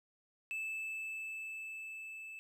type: tone with level ramp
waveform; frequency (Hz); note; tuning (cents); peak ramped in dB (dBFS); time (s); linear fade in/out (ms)
triangle; 2627; E7; -7; -35 to -44; 0.51-2.39; 0
effects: none